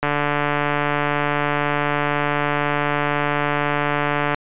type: click train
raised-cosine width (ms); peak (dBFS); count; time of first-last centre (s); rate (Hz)
0.5; -5; 631; 0.03-4.345; 146
effects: resampled to 8000 Hz